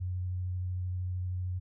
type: tone with vibrato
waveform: sine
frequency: 91 Hz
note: F#2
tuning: 28 cents flat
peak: -31 dBFS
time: 0-1.6 s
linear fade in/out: 20 ms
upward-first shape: sine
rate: 13 Hz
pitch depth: 13 cents each way
effects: none